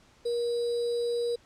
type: tone with sample-and-hold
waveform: sine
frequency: 475 Hz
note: A#4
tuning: 33 cents sharp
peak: -26 dBFS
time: 0.25-1.36 s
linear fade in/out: 10 ms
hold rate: 4410 Hz
effects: pink hiss -60 dBFS RMS until 1.45 s + low-pass 7000 Hz 12 dB/octave